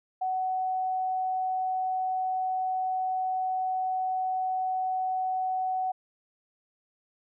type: tone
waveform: sine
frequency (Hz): 748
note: F#5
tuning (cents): +19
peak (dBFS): -26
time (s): 0.21-5.92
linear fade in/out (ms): 10
effects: none